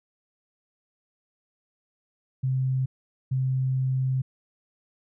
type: tone pair in turn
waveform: sine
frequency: 130.81 / 130.81 Hz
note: C3 / C3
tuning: 0 / 0 cents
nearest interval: unison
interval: 0 cents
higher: neither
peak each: -22 dBFS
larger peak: neither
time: 2.43-2.86 / 3.31-4.22 s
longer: second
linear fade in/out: 10 ms
effects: none